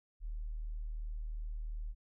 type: tone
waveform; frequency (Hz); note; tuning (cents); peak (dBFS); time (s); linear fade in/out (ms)
sine; 38.59; D#1; -13; -37; 0.2-1.95; 50
effects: none